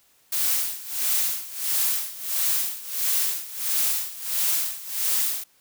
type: noise with tremolo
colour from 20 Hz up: blue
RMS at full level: -22 dBFS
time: 0.32-5.44 s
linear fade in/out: 5 ms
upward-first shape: sine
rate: 1.5 Hz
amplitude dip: 85%
effects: white hiss -61 dBFS RMS until 5.6 s